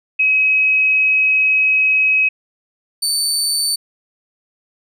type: tone pair in turn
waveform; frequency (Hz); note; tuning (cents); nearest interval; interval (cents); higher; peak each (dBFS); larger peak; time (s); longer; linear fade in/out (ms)
sine / 25% pulse; 2547 / 4538; D#7 / C#8; +40 / +40; minor seventh; 1000; second; -11; neither; 0.19-2.29 / 3.02-3.76; first; 10
effects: none